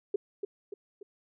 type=tone with echo; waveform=sine; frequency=403.1 Hz; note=G4; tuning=48 cents sharp; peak=-24 dBFS; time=0.14-0.16 s; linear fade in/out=5 ms; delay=290 ms; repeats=3; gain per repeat=-6 dB; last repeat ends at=1.03 s; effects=none